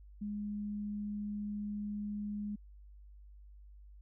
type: tone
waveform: sine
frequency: 207.2 Hz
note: G#3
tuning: 4 cents flat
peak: -36 dBFS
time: 0.21-2.56 s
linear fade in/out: 10 ms
effects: added 50 Hz sine -52 dBFS peak until 4.01 s